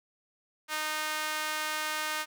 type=tone with high-pass filter; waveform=sawtooth; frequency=308 Hz; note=D#4; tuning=17 cents flat; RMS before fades=-33 dBFS; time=0.68-2.26 s; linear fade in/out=50 ms; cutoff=1300 Hz; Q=1.1; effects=none